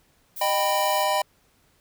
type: noise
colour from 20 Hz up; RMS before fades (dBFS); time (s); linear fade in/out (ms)
violet; -35; 0.36-1.04; 10
type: chord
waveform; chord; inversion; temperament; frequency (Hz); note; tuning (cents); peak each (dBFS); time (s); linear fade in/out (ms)
square; Eb augmented; none; equal with one note detuned; 613.7 / 784 / 987.8; Eb5 / G5 / B5; -24 / 0 / 0; -26; 0.41-1.22; 5
effects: pink hiss -63 dBFS RMS until 1.8 s